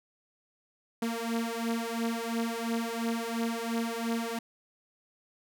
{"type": "beating tone pair", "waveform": "sawtooth", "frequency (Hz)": [228.9, 231.8], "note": ["A#3", "A#3"], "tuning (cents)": [-31, -10], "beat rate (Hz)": 2.9, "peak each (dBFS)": -29, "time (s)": [1.02, 4.39], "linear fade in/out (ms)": 5, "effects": []}